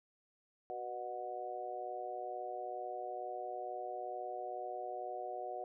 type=harmonic tone with a mistuned harmonic; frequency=122.2 Hz; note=B2; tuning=18 cents flat; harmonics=3 / 4 / 5 / 6; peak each=-48 / -47 / -46 / -42 dBFS; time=0.7-5.64 s; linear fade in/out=0 ms; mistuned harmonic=3; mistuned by=+28 cents; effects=none